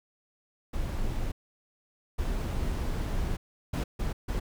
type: noise bursts at uneven times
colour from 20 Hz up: brown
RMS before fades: -30 dBFS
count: 5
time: 0.73-1.32 / 2.18-3.37 / 3.73-3.84 / 3.99-4.13 / 4.28-4.4 s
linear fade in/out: 10 ms
effects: none